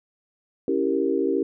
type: chord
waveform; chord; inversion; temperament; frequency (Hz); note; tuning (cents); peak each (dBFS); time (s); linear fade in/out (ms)
sine; C# diminished seventh; none; equal; 277.2 / 329.6 / 392 / 466.2; C#4 / E4 / G4 / Bb4; 0 / 0 / 0 / 0; -26 / -26 / -24 / -27; 0.68-1.43; 2
effects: none